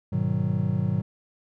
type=chord; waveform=triangle; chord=G# minor seventh; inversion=none; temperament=just; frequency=103.83 / 124.59 / 155.74 / 186.89 Hz; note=G#2 / B2 / D#3 / F#3; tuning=0 / +16 / +2 / +18 cents; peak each=-26 dBFS; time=0.12-1.02 s; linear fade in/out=10 ms; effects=none